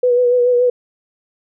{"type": "tone with vibrato", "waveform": "sine", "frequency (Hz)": 491.2, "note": "B4", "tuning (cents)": -9, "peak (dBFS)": -10, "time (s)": [0.03, 0.7], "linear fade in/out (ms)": 5, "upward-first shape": "sine", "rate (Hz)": 7, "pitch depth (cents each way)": 30, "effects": []}